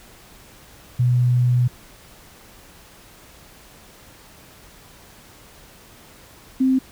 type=tone pair in turn; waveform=sine; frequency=123.47 / 261.6 Hz; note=B2 / C4; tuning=0 / 0 cents; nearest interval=octave + minor second; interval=1300 cents; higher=second; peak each=-14 dBFS; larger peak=neither; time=0.99-1.68 / 6.6-6.79 s; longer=first; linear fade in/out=10 ms; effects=pink hiss -47 dBFS RMS until 6.91 s